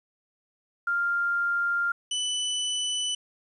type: tone pair in turn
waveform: sine / sawtooth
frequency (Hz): 1396.9 / 2988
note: F6 / F#7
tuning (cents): 0 / +16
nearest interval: octave + minor second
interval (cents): 1316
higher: second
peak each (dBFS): -23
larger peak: neither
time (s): 0.87-1.92 / 2.11-3.15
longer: first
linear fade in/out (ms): 5
effects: resampled to 24000 Hz + 10-bit